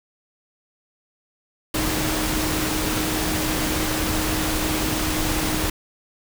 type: tone in noise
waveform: sine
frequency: 311.1 Hz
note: D#4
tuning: in tune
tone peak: -27 dBFS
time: 1.74-5.7 s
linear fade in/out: 5 ms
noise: pink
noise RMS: -24 dBFS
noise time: 1.74-5.7 s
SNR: -6 dB
effects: none